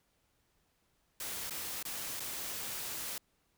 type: noise with dropouts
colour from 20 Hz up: white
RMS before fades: -40 dBFS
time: 1.2-3.18 s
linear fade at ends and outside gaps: 2 ms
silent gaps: 1.497-1.507 / 1.828-1.851 / 2.197-2.203 s
effects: pink hiss -75 dBFS RMS until 3.57 s